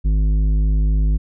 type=tone with tanh clipping; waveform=triangle; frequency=51.91 Hz; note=G#1; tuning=in tune; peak=-15 dBFS; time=0.04-1.18 s; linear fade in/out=20 ms; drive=14 dB; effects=none